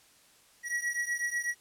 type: beating tone pair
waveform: square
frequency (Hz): 1918 / 1926.1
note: A#6 / B6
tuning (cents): +49 / -44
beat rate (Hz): 8.1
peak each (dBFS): -33 / -35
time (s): 0.63-1.55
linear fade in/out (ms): 50
effects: white hiss -61 dBFS RMS until 1.6 s + low-pass 11000 Hz 12 dB/octave